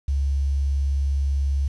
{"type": "tone with quantisation", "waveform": "sine", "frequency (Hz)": 69.3, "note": "C#2", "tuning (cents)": 0, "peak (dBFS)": -19, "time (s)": [0.08, 1.68], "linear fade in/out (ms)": 5, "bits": 8, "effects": ["resampled to 24000 Hz"]}